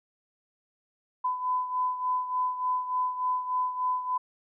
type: beating tone pair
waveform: sine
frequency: 1005 / 1008.4 Hz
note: B5 / B5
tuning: +30 / +36 cents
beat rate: 3.4 Hz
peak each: -27 / -33 dBFS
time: 1.24-4.18 s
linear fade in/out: 10 ms
effects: none